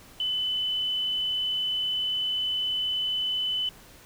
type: tone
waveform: sine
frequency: 3012 Hz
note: F#7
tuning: 30 cents sharp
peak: -25 dBFS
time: 0.2-3.69 s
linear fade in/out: 2 ms
effects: pink hiss -51 dBFS RMS until 4.05 s